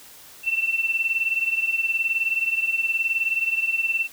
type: beating tone pair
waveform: sine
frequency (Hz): 2684 / 2703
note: E7 / E7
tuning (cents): +31 / +43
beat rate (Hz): 19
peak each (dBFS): -22 / -26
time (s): 0.43-4.08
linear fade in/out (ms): 50
effects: white hiss -46 dBFS RMS until 4.12 s